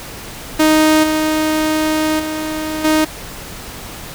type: tone with level steps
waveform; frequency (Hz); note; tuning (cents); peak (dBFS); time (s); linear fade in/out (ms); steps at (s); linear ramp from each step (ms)
sawtooth; 311.1; D#4; 0; -5 / -10 / -16 / -7; 0.59-3.05; 10; 1.03 / 2.19 / 2.84; 10
effects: pink hiss -31 dBFS RMS until 4.14 s